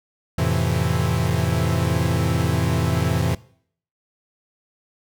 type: chord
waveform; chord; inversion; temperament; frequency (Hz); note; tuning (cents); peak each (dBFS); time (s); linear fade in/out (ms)
45% pulse; F major seventh; none; equal; 87.31 / 110 / 130.81 / 164.81; F2 / A2 / C3 / E3; 0 / 0 / 0 / 0; -24; 0.38-3.35; 5
effects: noise-tail reverb RT60 0.6 s tail -21 dB re dry